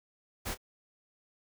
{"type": "noise with echo", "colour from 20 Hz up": "pink", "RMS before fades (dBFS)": -36, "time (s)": [0.45, 0.55], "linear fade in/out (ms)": 20, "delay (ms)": 26, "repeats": 1, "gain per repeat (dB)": -14, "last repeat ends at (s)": 0.576, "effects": []}